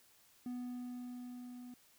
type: tone with level ramp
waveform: triangle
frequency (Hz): 246.9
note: B3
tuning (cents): 0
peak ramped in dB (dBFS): -37 to -46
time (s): 0.46-1.74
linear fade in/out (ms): 2
effects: white hiss -67 dBFS RMS until 1.98 s